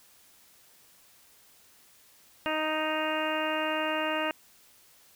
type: harmonic tone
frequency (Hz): 311.1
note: D#4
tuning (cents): 0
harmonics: 1 / 2 / 3 / 4 / 5 / 6 / 7 / 8 / 9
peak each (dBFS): -35 / -32 / -35 / -36 / -37 / -38 / -44 / -39 / -36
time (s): 2.46-4.31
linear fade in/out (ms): 0
effects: white hiss -59 dBFS RMS until 5.15 s